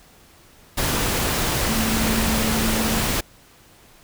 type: tone in noise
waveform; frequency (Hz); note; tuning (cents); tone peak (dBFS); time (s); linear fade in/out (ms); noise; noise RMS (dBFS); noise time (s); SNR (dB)
sine; 221.6; A3; +13; -23; 1.68-3.01; 10; pink; -22; 0.77-3.21; -4
effects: pink hiss -51 dBFS RMS until 4.03 s